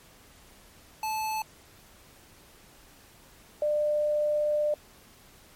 square / sine tone pair in turn, 870 / 597.4 Hz, A5 / D5, -20 / +29 cents, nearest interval perfect fifth, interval 651 cents, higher first, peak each -29 / -23 dBFS, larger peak second, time 1.03-1.42 / 3.62-4.74 s, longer second, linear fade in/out 2 ms, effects pink hiss -55 dBFS RMS until 5.55 s + MP3 64 kbps

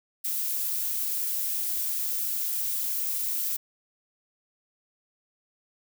violet noise, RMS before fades -29 dBFS, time 0.24-3.57 s, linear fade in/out 10 ms, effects none

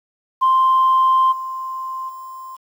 sine tone with level steps, 1046.5 Hz, C6, in tune, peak -10 / -24 / -31 dBFS, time 0.41-2.57 s, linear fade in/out 20 ms, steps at 1.31 / 2.08 s, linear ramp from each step 20 ms, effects tanh soft clip ceiling -8 dBFS + 8-bit

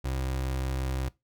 30% pulse tone, 65.6 Hz, C2, 5 cents sharp, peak -26 dBFS, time 0.04-1.09 s, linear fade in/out 10 ms, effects noise-tail reverb RT60 0.2 s tail -20 dB re dry

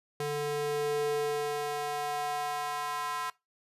square tone with high-pass filter sweep, 146.83 Hz, D3, in tune, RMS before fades -32 dBFS, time 0.2-3.3 s, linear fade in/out 2 ms, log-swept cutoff 300 to 1100 Hz, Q 3.1, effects noise-tail reverb RT60 0.2 s tail -21 dB re dry + resampled to 32000 Hz

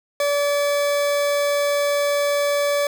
40% pulse tone, 575 Hz, D5, 37 cents flat, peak -17 dBFS, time 0.2-2.87 s, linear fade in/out 2 ms, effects none

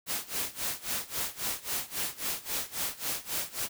white noise with tremolo, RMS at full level -31 dBFS, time 0.06-3.69 s, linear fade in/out 50 ms, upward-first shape sine, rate 3.7 Hz, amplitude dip 90%, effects none

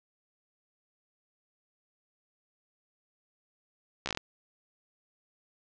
slowing click train, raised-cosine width 0.2 ms, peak -15 dBFS, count 7, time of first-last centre 4.06-4.174 s, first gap 14 ms, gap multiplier 1.12, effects low-pass 7000 Hz 12 dB/octave

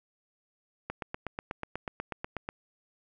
click train, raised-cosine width 0.5 ms, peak -19 dBFS, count 14, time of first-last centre 0.9-2.489 s, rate 8.18 Hz, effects none

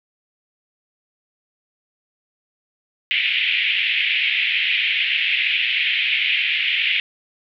pink band-pass noise, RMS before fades -20 dBFS, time 3.11-7 s, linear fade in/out 0 ms, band 2100 to 3200 Hz, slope 48 dB/octave, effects none

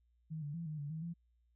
sine tone with pitch steps, 157.7 / 145.5 / 167.9 / 153.6 / 144.2 / 158.8 / 169.4 Hz, D#3 / D3 / E3 / D#3 / D3 / D#3 / E3, +24 / -16 / +32 / -22 / -31 / +36 / +48 cents, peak -39 dBFS, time 0.3-1.14 s, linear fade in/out 20 ms, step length 120 ms, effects added 59 Hz sine -70 dBFS peak until 1.55 s

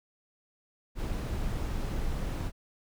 brown noise, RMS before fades -32 dBFS, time 0.95-2.52 s, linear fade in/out 50 ms, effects none

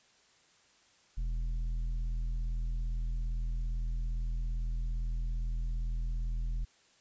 sine tone with tanh clipping, 41.2 Hz, E1, in tune, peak -32 dBFS, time 1.17-6.65 s, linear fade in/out 10 ms, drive 7 dB, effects white hiss -65 dBFS RMS until 7 s + resampled to 16000 Hz

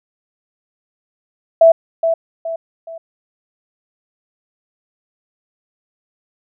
sine tone with echo, 659.3 Hz, E5, in tune, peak -4 dBFS, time 1.61-1.72 s, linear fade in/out 5 ms, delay 420 ms, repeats 3, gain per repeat -8 dB, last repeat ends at 2.98 s, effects none

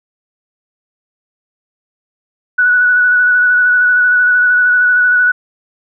sine tone with vibrato, 1476 Hz, F#6, 5 cents flat, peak -7 dBFS, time 2.58-5.32 s, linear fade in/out 10 ms, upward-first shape square, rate 13 Hz, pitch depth 15 cents each way, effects none

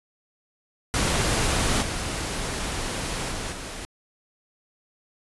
pink noise with level steps, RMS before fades -23 / -29 / -31 / -35 dBFS, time 0.94-3.85 s, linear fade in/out 0 ms, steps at 1.81 / 3.3 / 3.51 s, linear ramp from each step 20 ms, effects resampled to 24000 Hz

